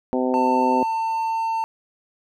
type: harmonic tone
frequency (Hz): 127.8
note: C3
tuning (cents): -40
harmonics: 2 / 3 / 4 / 5 / 6 / 7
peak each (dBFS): -22 / -26 / -25 / -30 / -31 / -31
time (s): 0.13-0.83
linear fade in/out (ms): 0
type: tone with pitch glide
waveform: triangle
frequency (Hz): 894 to 899.7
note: A5 to A5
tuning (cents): +27 to +38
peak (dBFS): -19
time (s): 0.34-1.64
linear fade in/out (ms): 0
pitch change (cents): +11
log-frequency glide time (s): 0.58-1.34
effects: none